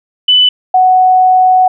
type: tone pair in turn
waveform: sine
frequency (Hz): 2994 / 742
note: F#7 / F#5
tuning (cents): +20 / +5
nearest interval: 2 octaves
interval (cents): 2415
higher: first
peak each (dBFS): -4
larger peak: neither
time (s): 0.28-0.49 / 0.74-1.68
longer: second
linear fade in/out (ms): 5
effects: none